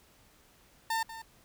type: tone with echo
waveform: 30% pulse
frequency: 901 Hz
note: A5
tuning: 41 cents sharp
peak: -26 dBFS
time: 0.9-1.03 s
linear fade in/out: 5 ms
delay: 190 ms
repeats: 1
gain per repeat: -13 dB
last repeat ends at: 1.22 s
effects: pink hiss -62 dBFS RMS until 1.44 s